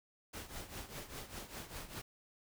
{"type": "noise with tremolo", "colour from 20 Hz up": "pink", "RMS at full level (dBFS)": -44, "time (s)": [0.33, 2.02], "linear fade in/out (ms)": 10, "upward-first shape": "triangle", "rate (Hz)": 5, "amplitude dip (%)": 80, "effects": []}